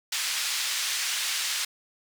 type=band-pass noise; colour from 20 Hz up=white; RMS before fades=-29 dBFS; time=0.12-1.65 s; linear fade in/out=5 ms; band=1700 to 6300 Hz; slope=12 dB/octave; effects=none